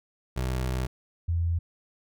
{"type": "tone pair in turn", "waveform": ["25% pulse", "sine"], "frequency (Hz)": [63.6, 84.61], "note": ["C2", "E2"], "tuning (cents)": [-48, 46], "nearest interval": "perfect fourth", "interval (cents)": 494, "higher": "second", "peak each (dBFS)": -23, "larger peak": "neither", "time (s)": [[0.36, 0.87], [1.28, 1.59]], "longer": "first", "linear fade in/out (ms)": 10, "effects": []}